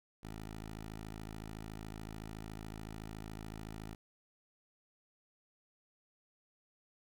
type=tone; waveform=10% pulse; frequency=53.8 Hz; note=A1; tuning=38 cents flat; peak=-36 dBFS; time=0.23-3.95 s; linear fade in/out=5 ms; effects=none